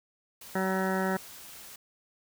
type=noise; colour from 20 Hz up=white; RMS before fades=-47 dBFS; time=0.41-1.76 s; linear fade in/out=5 ms
type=harmonic tone; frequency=189.3 Hz; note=F#3; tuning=40 cents sharp; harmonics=1 / 2 / 3 / 4 / 5 / 7 / 8 / 9 / 10; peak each=-30 / -33 / -35 / -36 / -37 / -38 / -39 / -40 / -40 dBFS; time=0.55-1.17 s; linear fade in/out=5 ms
effects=none